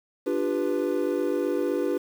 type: chord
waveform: triangle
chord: G dominant seventh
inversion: second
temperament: equal with one note detuned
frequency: 293.7 / 349.2 / 397.2 / 493.9 Hz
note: D4 / F4 / G4 / B4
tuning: 0 / 0 / +23 / 0 cents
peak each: -27 dBFS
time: 0.26-1.98 s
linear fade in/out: 10 ms
effects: 8-bit